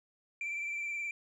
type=tone with vibrato; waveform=sine; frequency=2345 Hz; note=D7; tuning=3 cents flat; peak=-32 dBFS; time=0.41-1.11 s; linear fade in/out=2 ms; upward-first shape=sine; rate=19 Hz; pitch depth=29 cents each way; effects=tanh soft clip ceiling -33 dBFS